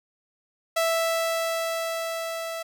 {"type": "tone with level ramp", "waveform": "sawtooth", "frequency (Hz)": 659.3, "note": "E5", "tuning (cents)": 0, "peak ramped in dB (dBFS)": [-17, -27], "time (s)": [0.76, 2.63], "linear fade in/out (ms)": 10, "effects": []}